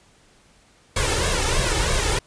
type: noise with flanger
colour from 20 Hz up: pink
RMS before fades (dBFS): -21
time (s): 0.96-2.19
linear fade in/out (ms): 5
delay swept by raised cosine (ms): 1.8 to 2.32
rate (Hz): 3.1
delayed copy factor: +0.75
effects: pink hiss -56 dBFS RMS until 2.26 s + resampled to 22050 Hz